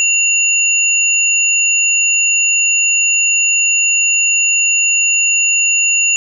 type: tone pair together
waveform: sine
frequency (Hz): 2753 / 6923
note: F7 / A8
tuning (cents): -25 / -29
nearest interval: octave + major third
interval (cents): 1596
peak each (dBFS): -13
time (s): 0-6.16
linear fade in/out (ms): 0
effects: none